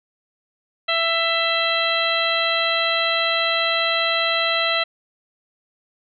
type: harmonic tone with a mistuned harmonic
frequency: 665 Hz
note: E5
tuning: 15 cents sharp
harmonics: 1 / 2 / 3 / 4 / 5 / 6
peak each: -25 / -25 / -25 / -25 / -25 / -25 dBFS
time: 0.88-4.84 s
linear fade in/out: 10 ms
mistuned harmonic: 5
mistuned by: -53 cents
effects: none